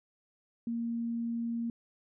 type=tone; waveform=sine; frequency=232.8 Hz; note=A#3; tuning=2 cents flat; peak=-31 dBFS; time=0.67-1.7 s; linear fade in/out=2 ms; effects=none